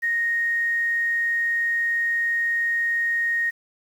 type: tone with quantisation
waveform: sine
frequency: 1863 Hz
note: A#6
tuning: 2 cents flat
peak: -20 dBFS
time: 0.02-3.51 s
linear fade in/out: 20 ms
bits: 8
effects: none